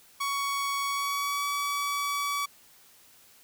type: tone with pitch glide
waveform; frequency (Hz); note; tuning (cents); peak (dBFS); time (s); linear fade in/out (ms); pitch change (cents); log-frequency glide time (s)
sawtooth; 1119 to 1141.2; C#6 to C#6; +16 to +50; -24; 0.2-2.46; 10; +34; 0.87-1.45
effects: white hiss -57 dBFS RMS until 3.43 s